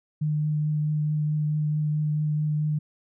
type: tone with vibrato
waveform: sine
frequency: 151.5 Hz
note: D#3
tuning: 46 cents flat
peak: -22 dBFS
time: 0.21-2.79 s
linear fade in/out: 10 ms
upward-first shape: triangle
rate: 4.6 Hz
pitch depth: 13 cents each way
effects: none